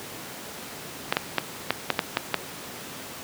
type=clicks; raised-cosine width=0.3 ms; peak=-4 dBFS; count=8; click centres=1.125 / 1.169 / 1.383 / 1.706 / 1.903 / 1.992 / 2.171 / 2.343 s; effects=pink hiss -38 dBFS RMS until 3.23 s + high-pass 150 Hz 12 dB/octave